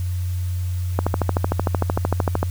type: click train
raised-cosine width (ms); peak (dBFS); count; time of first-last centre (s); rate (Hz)
1; -5; 20; 0.99-2.429; 13.2
effects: added 90 Hz sine -21 dBFS peak until 2.5 s + white hiss -44 dBFS RMS until 2.5 s